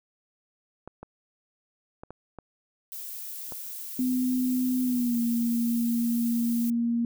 clicks, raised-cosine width 1 ms, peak -26 dBFS, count 6, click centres 0.876 / 1.03 / 2.035 / 2.106 / 2.387 / 3.522 s
violet noise, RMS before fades -38 dBFS, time 2.92-6.7 s, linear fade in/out 0 ms
sine tone with pitch glide, 252.8 to 234.5 Hz, B3 to A#3, +41 to +11 cents, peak -23 dBFS, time 3.99-7.05 s, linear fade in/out 2 ms, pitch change -130 cents, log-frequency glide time 4.83-5.2 s
effects none

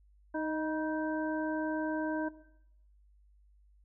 harmonic tone with a mistuned harmonic, 311.1 Hz, D#4, in tune, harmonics 1 / 2 / 3 / 5, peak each -34 / -37 / -39 / -41 dBFS, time 0.34-2.29 s, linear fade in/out 10 ms, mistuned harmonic 3, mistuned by +45 cents, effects noise-tail reverb RT60 0.8 s tail -17 dB re dry + added 50 Hz sine -60 dBFS peak until 3.84 s

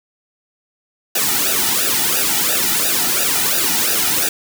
white noise with flanger, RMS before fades -17 dBFS, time 1.15-4.29 s, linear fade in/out 5 ms, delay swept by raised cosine 0.92 to 1.9 ms, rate 2.9 Hz, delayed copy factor -0.95, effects none

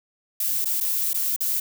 violet noise with dropouts, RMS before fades -24 dBFS, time 0.4-1.6 s, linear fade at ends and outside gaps 5 ms, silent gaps 0.647-0.655 / 0.803-0.808 / 1.133-1.143 / 1.363-1.405 s, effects none

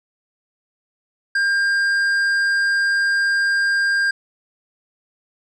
sine tone with tanh clipping, 1601 Hz, G6, 36 cents sharp, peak -17 dBFS, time 1.35-4.11 s, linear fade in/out 5 ms, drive 8 dB, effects none

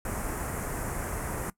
pink band-stop noise, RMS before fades -33 dBFS, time 0.05-1.5 s, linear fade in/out 2 ms, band 1900 to 7600 Hz, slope 24 dB/octave, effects noise-tail reverb RT60 0.1 s tail -19 dB re dry + low-pass 12000 Hz 12 dB/octave

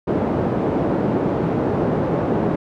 pink band-pass noise, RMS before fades -20 dBFS, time 0.07-2.56 s, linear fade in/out 10 ms, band 170 to 590 Hz, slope 12 dB/octave, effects none

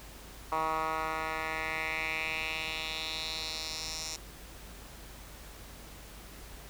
10% pulse tone with band-pass filter sweep, 158.6 Hz, D#3, 33 cents sharp, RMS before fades -35 dBFS, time 0.52-4.16 s, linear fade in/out 2 ms, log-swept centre 1100 to 6000 Hz, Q 3.1, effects added 51 Hz sine -50 dBFS peak until 6.69 s + pink hiss -50 dBFS RMS until 6.69 s

